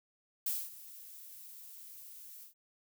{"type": "noise with ADSR envelope", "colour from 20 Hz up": "violet", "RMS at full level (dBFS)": -33, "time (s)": [0.46, 2.54], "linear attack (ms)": 4, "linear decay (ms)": 230, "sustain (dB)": -18, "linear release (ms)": 110, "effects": []}